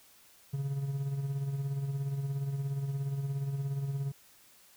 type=tone with tremolo; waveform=triangle; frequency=138.59 Hz; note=C#3; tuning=in tune; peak=-27 dBFS; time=0.53-4.12 s; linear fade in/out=10 ms; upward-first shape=sine; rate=17 Hz; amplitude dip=50%; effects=white hiss -60 dBFS RMS until 4.76 s